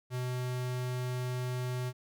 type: tone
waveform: square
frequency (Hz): 125.6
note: B2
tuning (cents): +30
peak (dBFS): -33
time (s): 0.1-1.93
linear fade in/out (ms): 50
effects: none